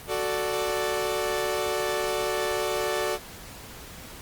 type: chord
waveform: sawtooth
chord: D major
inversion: first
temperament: equal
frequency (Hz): 370 / 440 / 587.3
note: F#4 / A4 / D5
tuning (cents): 0 / 0 / 0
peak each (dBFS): -26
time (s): 0.07-3.19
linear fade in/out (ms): 50
effects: pink hiss -43 dBFS RMS until 4.21 s + Opus 48 kbps